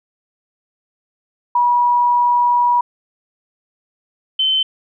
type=tone pair in turn; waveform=sine; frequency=968 / 3073 Hz; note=B5 / G7; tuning=-35 / -35 cents; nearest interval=octave + minor sixth; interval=2000 cents; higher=second; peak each=-11 / -13 dBFS; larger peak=first; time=1.55-2.81 / 4.39-4.63 s; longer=first; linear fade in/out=5 ms; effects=none